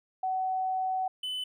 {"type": "tone pair in turn", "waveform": ["sine", "triangle"], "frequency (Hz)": [752, 3014], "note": ["F#5", "F#7"], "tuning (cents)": [28, 31], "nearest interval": "2 octaves", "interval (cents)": 2403, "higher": "second", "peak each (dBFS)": [-27, -30], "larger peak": "first", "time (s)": [[0.23, 1.08], [1.23, 1.44]], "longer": "first", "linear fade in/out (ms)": 5, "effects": []}